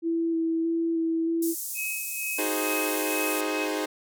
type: tone with vibrato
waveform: sine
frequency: 329.6 Hz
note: E4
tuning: in tune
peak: -23 dBFS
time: 0.02-1.55 s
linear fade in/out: 50 ms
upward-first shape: square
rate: 1.6 Hz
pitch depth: 12 cents each way
type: band-pass noise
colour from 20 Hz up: white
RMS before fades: -34 dBFS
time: 1.42-3.41 s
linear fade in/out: 5 ms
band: 6400 to 16000 Hz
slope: 24 dB/octave
type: tone with tremolo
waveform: sine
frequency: 2553 Hz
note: D#7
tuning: 44 cents sharp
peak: -29 dBFS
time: 1.74-3.68 s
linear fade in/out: 50 ms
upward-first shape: sine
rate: 2.2 Hz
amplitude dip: 65%
type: chord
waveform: sawtooth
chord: Ab dominant seventh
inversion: second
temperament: equal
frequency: 311.1 / 370 / 415.3 / 523.3 Hz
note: Eb4 / Gb4 / Ab4 / C5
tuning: 0 / 0 / 0 / 0 cents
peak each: -26 / -32 / -28 / -30 dBFS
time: 2.38-3.86 s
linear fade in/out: 10 ms
effects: none